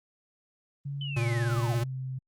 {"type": "tone with pitch glide", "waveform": "sine", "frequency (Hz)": [140.7, 130.52], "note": ["C#3", "C3"], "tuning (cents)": [26, -4], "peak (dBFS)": -32, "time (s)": [0.85, 2.19], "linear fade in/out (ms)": 10, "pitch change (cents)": -130, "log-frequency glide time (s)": [1.07, 1.95]}
{"type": "linear sweep", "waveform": "sine", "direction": "down", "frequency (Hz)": [3080, 615], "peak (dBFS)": -36, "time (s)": [1.01, 1.75], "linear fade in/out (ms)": 2}
{"type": "tone with vibrato", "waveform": "square", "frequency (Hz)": 117.2, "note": "A#2", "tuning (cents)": 10, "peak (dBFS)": -27, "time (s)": [1.16, 1.84], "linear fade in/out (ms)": 10, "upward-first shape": "sine", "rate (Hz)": 17, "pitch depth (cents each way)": 25}
{"effects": ["Opus 32 kbps"]}